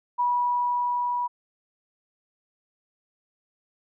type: tone with level ramp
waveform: sine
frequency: 974 Hz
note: B5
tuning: 24 cents flat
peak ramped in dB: -20 to -24 dBFS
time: 0.18-1.28 s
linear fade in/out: 20 ms
effects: none